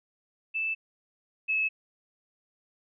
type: tone pair in turn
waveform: sine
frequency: 2637 / 2592 Hz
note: E7 / E7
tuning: 0 / -30 cents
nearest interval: unison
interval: 30 cents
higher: first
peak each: -27 / -24 dBFS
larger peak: second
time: 0.54-0.75 / 1.48-1.69 s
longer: neither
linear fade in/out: 20 ms
effects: none